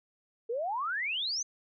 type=exponential sweep; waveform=sine; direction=up; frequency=439.6 to 6400 Hz; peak=-30 dBFS; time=0.49-1.43 s; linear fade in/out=10 ms; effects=none